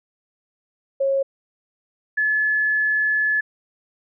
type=tone pair in turn; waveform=sine; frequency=545 / 1718.3 Hz; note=C#5 / A6; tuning=-29 / -42 cents; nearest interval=octave + minor sixth; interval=1987 cents; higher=second; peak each=-17 / -17 dBFS; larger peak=neither; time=1-1.23 / 2.17-3.41 s; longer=second; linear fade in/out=10 ms; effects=none